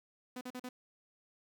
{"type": "tone bursts", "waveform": "sawtooth", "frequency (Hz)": 250.9, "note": "B3", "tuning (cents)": 28, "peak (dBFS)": -37, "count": 4, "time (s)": [0.36, 0.69], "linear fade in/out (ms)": 5, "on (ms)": 51, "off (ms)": 42, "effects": ["11-bit"]}